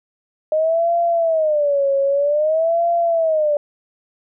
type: tone with vibrato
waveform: sine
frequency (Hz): 614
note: D#5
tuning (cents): -23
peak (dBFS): -14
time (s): 0.52-3.57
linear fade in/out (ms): 2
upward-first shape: sine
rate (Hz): 0.52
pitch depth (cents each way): 190
effects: none